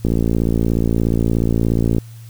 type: click train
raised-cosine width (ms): 3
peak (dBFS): -4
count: 111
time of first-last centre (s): 0.05-1.983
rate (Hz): 56.9
effects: added 114 Hz sine -34 dBFS peak until 2.29 s + white hiss -49 dBFS RMS until 2.29 s